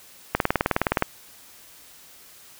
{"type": "click train", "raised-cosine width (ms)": 0.5, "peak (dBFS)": -4, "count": 14, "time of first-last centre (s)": [0.35, 1.024], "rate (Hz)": 19.3, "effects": ["white hiss -49 dBFS RMS until 2.59 s"]}